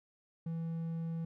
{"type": "tone", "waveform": "triangle", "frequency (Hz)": 164.81, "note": "E3", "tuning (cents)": 0, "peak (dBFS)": -33, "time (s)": [0.46, 1.25], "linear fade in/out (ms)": 5, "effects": []}